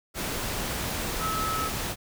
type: tone in noise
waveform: sine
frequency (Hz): 1296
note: E6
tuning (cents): -30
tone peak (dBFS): -28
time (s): 1.19-1.71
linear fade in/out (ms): 50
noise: pink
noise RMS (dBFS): -31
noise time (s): 0.14-1.96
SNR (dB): 0
effects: none